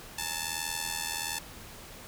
5% pulse ring-modulated tone, 880 Hz, A5, in tune, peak -17 dBFS, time 0.18-1.39 s, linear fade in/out 5 ms, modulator 40.6 Hz, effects pink hiss -47 dBFS RMS until 2.07 s

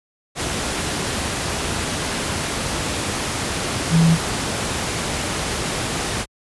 sine tone in noise, 164.81 Hz, E3, in tune, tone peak -11 dBFS, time 3.9-4.18 s, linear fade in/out 50 ms, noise pink, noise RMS -23 dBFS, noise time 0.35-6.26 s, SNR +9 dB, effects high-pass 60 Hz 12 dB/octave + resampled to 24000 Hz

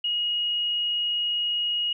sine tone, 2885 Hz, F#7, 44 cents flat, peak -23 dBFS, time 0.04-1.93 s, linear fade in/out 5 ms, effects none

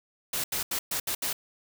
white noise bursts at uneven times, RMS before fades -30 dBFS, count 6, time 0.33-0.44 / 0.52-0.63 / 0.71-0.79 / 0.91-1 / 1.07-1.15 / 1.22-1.33 s, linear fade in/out 5 ms, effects none

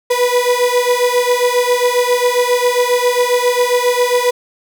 35% pulse beating tone pair, 487.7 / 495.1 Hz, B4 / B4, -22 / +4 cents, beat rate 7.4 Hz, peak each -13 dBFS, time 0.1-4.31 s, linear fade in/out 10 ms, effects none

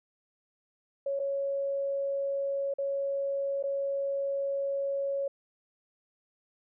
sine tone with dropouts, 554.4 Hz, C#5, in tune, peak -28 dBFS, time 1.06-5.28 s, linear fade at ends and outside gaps 5 ms, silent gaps 1.193-1.198 / 2.739-2.784 / 3.627-3.637 s, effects none

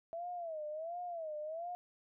sine tone with vibrato, 655 Hz, E5, 11 cents flat, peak -39 dBFS, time 0.13-1.75 s, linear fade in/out 0 ms, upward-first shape sine, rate 1.4 Hz, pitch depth 150 cents each way, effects none

